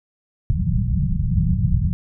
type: low-pass noise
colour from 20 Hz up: white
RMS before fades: -19 dBFS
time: 0.5-1.93 s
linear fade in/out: 0 ms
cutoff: 190 Hz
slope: 96 dB/octave
effects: none